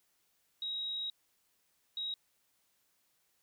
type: tone bursts at uneven times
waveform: sine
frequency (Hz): 3813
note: A#7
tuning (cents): +38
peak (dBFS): -35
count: 2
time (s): 0.62-1.1 / 1.97-2.14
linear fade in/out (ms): 2
effects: white hiss -75 dBFS RMS until 3.42 s